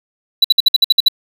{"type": "tone bursts", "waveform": "triangle", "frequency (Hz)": 3951, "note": "B7", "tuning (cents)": 0, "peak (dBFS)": -4, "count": 9, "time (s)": [0.42, 1.084], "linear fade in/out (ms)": 5, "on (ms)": 24, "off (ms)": 56, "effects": []}